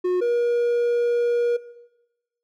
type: tone pair in turn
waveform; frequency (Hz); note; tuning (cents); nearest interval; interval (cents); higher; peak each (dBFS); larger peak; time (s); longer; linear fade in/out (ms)
triangle; 362.1 / 477.1; F#4 / A#4; -37 / +40; perfect fourth; 477; second; -17 / -17; neither; 0.04-0.21 / 0.21-1.57; second; 10
effects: noise-tail reverb RT60 1.0 s tail -18 dB re dry